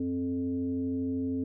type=tone with frequency modulation; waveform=sine; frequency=264.4 Hz; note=C4; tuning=18 cents sharp; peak=-28 dBFS; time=0-1.44 s; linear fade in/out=5 ms; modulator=172 Hz; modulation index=0.58; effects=none